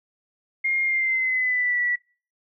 sine tone with pitch glide, 2128 to 1951.4 Hz, C7 to B6, +29 to -21 cents, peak -20 dBFS, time 0.64-1.96 s, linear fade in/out 10 ms, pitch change -150 cents, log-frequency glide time 0.84-1.8 s, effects noise-tail reverb RT60 0.4 s tail -25 dB re dry

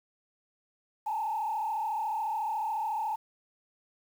sine tone with frequency modulation, 868 Hz, A5, 24 cents flat, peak -28 dBFS, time 1.06-3.16 s, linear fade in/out 10 ms, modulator 34 Hz, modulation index 1.3, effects tanh soft clip ceiling -24 dBFS + 9-bit

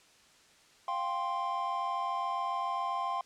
triangle chord, F suspended second, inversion none, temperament just, 698.5 / 785.8 / 1047.7 Hz, F5 / G5 / C6, 0 / +4 / +2 cents, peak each -36 / -35 / -31 dBFS, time 0.88-3.21 s, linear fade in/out 2 ms, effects white hiss -61 dBFS RMS until 3.25 s + low-pass 7000 Hz 12 dB/octave

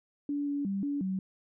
sine tone with pitch steps, 287.7 / 285.3 / 196.6 / 285.5 / 189.4 Hz, D4 / C#4 / G3 / D4 / F#3, -36 / +50 / +5 / -49 / +41 cents, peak -29 dBFS, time 0.29-1.19 s, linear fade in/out 2 ms, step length 180 ms, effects none

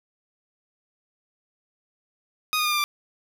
15% pulse tone with pitch steps, 1244.5 / 1228.1 / 1211.9 / 1195.9 / 1180.1 Hz, D#6 / D#6 / D#6 / D6 / D6, 0 / -23 / -46 / +31 / +8 cents, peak -15 dBFS, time 2.53-2.84 s, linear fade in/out 0 ms, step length 62 ms, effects none

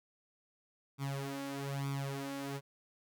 sawtooth tone with flanger, 138.59 Hz, C#3, in tune, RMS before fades -39 dBFS, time 0.98-2.61 s, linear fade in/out 50 ms, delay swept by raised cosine 0.85 to 3.55 ms, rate 1.1 Hz, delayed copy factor +0.8, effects none

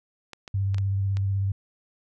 clicks, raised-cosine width 0.2 ms, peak -22 dBFS, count 5, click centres 0.333 / 0.478 / 0.745 / 0.783 / 1.17 s
sine tone with vibrato, 98 Hz, G2, in tune, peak -22 dBFS, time 0.54-1.52 s, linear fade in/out 5 ms, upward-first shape sine, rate 16 Hz, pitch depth 23 cents each way
effects none

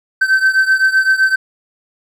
triangle beating tone pair, 1541 / 1548.8 Hz, G6 / G6, -30 / -21 cents, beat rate 7.8 Hz, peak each -10 / -13 dBFS, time 0.21-1.36 s, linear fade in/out 10 ms, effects none

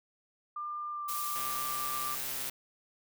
sine tone with pitch glide, 1197 to 1179.8 Hz, D6 to D6, +33 to +8 cents, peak -35 dBFS, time 0.56-2.15 s, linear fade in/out 5 ms, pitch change -25 cents, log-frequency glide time 0.9-1.07 s
blue noise, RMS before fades -37 dBFS, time 1.08-2.5 s, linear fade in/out 10 ms
click train, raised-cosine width 0.2 ms, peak -26 dBFS, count 151, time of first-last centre 1.36-2.496 s, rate 132 Hz
effects none

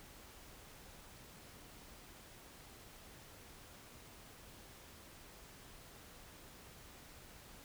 silence, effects pink hiss -57 dBFS RMS until 7.64 s

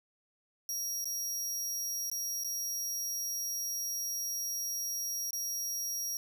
sawtooth tone with dropouts, 5660 Hz, F8, 22 cents sharp, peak -31 dBFS, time 0.69-6.17 s, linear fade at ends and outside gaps 1 ms, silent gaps 1.044-1.055 / 2.1-2.115 / 2.437-2.445 / 5.307-5.331 s, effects none

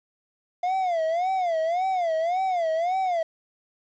triangle tone with vibrato, 698.5 Hz, F5, in tune, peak -20 dBFS, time 0.63-3.23 s, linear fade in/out 5 ms, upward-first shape sine, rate 1.8 Hz, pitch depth 160 cents each way, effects resampled to 16000 Hz + 9-bit

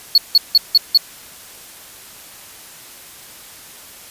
triangle tone bursts, 4378 Hz, C#8, 22 cents flat, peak -5 dBFS, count 5, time 0.15-0.975 s, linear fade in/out 2 ms, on 29 ms, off 170 ms, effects white hiss -39 dBFS RMS until 4.1 s + resampled to 32000 Hz

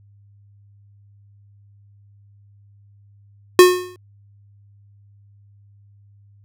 square tone with exponential decay, 362.1 Hz, F#4, 37 cents flat, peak -3 dBFS, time 3.59-3.96 s, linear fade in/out 1 ms, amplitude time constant 79 ms, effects added 101 Hz sine -48 dBFS peak until 6.44 s

